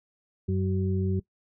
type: harmonic tone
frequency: 94.5 Hz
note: F#2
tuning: 37 cents sharp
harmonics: 1 / 2 / 4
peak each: -26 / -29 / -32 dBFS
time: 0.48-1.2 s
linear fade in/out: 10 ms
effects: noise-tail reverb RT60 0.1 s tail -20 dB re dry